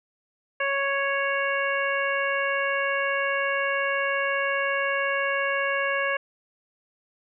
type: harmonic tone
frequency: 554.4 Hz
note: C#5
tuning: in tune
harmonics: 1 / 2 / 3 / 4 / 5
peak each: -28 / -30 / -27 / -31 / -33 dBFS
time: 0.6-6.17 s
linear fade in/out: 5 ms
effects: none